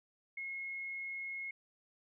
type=tone; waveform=sine; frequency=2165 Hz; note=C#7; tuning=41 cents flat; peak=-39 dBFS; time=0.37-1.51 s; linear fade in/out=5 ms; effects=none